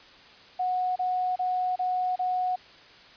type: tone bursts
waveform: sine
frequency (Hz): 733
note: F#5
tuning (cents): -16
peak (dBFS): -24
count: 5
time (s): 0.59-2.56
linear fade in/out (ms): 10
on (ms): 370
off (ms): 30
effects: white hiss -51 dBFS RMS until 3.16 s + resampled to 11025 Hz